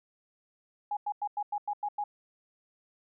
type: tone bursts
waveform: sine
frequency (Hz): 827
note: G#5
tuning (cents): -8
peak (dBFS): -29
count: 8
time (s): 0.91-2.04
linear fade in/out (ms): 5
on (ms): 59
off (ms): 94
effects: none